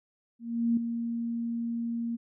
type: tone with ADSR envelope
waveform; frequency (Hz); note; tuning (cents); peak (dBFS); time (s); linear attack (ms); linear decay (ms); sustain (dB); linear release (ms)
sine; 233.1; A#3; 0; -21; 0.39-2.17; 380; 4; -8; 22
effects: none